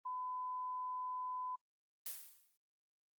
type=tone; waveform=sine; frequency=1007 Hz; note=B5; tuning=33 cents sharp; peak=-40 dBFS; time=0.05-1.56 s; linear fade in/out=10 ms
type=noise with exponential decay; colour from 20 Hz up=blue; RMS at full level=-41 dBFS; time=2.06-2.57 s; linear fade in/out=2 ms; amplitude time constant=110 ms
effects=noise-tail reverb RT60 0.1 s tail -24 dB re dry + Opus 32 kbps